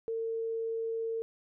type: tone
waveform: sine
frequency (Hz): 453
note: A#4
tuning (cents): -50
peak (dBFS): -31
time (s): 0.08-1.22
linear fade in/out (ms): 0
effects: none